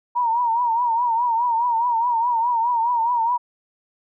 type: tone with vibrato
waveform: sine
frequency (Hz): 941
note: A#5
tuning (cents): +16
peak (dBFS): -17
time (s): 0.15-3.38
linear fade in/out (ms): 20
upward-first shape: triangle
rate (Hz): 4.8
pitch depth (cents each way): 100
effects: none